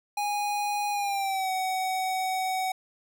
square tone with pitch glide, 824 to 751.3 Hz, G#5 to F#5, -14 to +26 cents, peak -27 dBFS, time 0.17-2.72 s, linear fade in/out 5 ms, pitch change -160 cents, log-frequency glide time 0.91-1.51 s, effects none

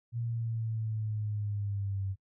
sine linear sweep, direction down, 118.3 to 95.9 Hz, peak -31 dBFS, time 0.12-2.16 s, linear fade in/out 50 ms, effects noise-tail reverb RT60 0.1 s tail -20 dB re dry

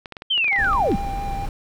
clicks, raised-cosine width 0.3 ms, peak -18 dBFS, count 12, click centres 0.058 / 0.123 / 0.168 / 0.221 / 0.378 / 0.444 / 0.481 / 0.53 / 0.562 / 0.645 / 0.732 / 0.917 s
sine linear sweep, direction down, 3199 to 130.8 Hz, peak -17 dBFS, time 0.3-0.96 s, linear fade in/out 10 ms
triangle tone with vibrato, 795 Hz, G5, 24 cents sharp, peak -25 dBFS, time 0.51-1.46 s, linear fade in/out 10 ms, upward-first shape sine, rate 4.5 Hz, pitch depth 12 cents each way
brown noise, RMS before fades -28 dBFS, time 0.58-1.49 s, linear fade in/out 2 ms
effects none

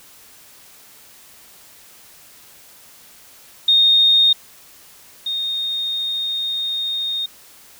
sine tone pair in turn, 3693 / 3693 Hz, A#7 / A#7, -17 / -17 cents, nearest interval unison, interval 0 cents, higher neither, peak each -10 / -20 dBFS, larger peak first, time 3.68-4.33 / 5.26-7.26 s, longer second, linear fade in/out 5 ms, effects white hiss -46 dBFS RMS until 7.79 s

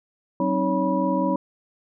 sine tone cluster, 188.6 / 265.3 / 310.4 / 560 / 974 Hz, F#3 / C4 / D#4 / C#5 / B5, +33 / +24 / -4 / +18 / -24 cents, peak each -26 dBFS, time 0.4-1.36 s, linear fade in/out 2 ms, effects none

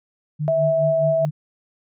sine tone with tremolo, 150.8 Hz, D3, 46 cents sharp, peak -20 dBFS, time 0.39-1.31 s, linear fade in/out 20 ms, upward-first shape sine, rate 4.8 Hz, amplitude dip 85%
sine tone, 653 Hz, E5, 17 cents flat, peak -16 dBFS, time 0.48-1.25 s, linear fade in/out 0 ms
effects none

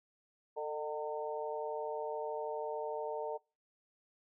harmonic tone with a mistuned harmonic, 151.7 Hz, D#3, 44 cents flat, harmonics 3 / 4 / 5 / 6, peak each -39 / -41 / -46 / -42 dBFS, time 0.56-3.38 s, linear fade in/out 20 ms, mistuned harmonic 3, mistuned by -32 cents, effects noise-tail reverb RT60 0.3 s tail -24 dB re dry

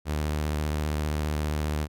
sawtooth tone with vibrato, 75.6 Hz, D#2, 49 cents flat, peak -22 dBFS, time 0.05-1.88 s, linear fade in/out 50 ms, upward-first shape square, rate 15 Hz, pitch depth 31 cents each way, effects none

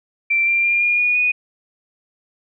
sine tone with pitch steps, 2349 / 2374 / 2398 / 2423 / 2449 / 2474 Hz, D7 / D7 / D7 / D#7 / D#7 / D#7, 0 / +18 / +36 / -47 / -28 / -10 cents, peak -14 dBFS, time 0.3-1.32 s, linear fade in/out 10 ms, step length 170 ms, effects none

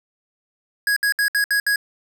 square tone bursts, 1659 Hz, G#6, 2 cents flat, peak -17 dBFS, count 6, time 0.87-1.759 s, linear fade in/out 2 ms, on 94 ms, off 65 ms, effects none

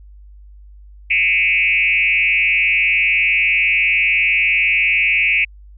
sine tone with frequency modulation, 2400 Hz, D7, 37 cents sharp, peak -12 dBFS, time 1.1-5.45 s, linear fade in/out 10 ms, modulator 177 Hz, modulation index 1.5, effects added 50 Hz sine -38 dBFS peak until 5.77 s

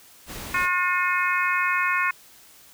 pink noise, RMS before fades -36 dBFS, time 0.26-0.69 s, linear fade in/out 50 ms
harmonic tone, 360 Hz, F#4, 47 cents flat, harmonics 3 / 4 / 5 / 6 / 7, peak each -25 / -26 / -27 / -28 / -28 dBFS, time 0.54-2.11 s, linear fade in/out 5 ms
effects white hiss -51 dBFS RMS until 2.73 s

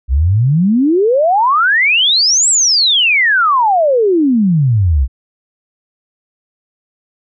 sine exponential two-way sweep, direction up then down, 60 to 7980 to 60 Hz, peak -8 dBFS, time 0.08-5.08 s, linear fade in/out 50 ms, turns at 2.49 s, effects none

